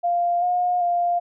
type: tone with pitch steps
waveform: sine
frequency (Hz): 697 / 716 / 699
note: F5 / F5 / F5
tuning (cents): -4 / +43 / +1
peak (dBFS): -18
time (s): 0.03-1.2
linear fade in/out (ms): 20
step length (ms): 390
effects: none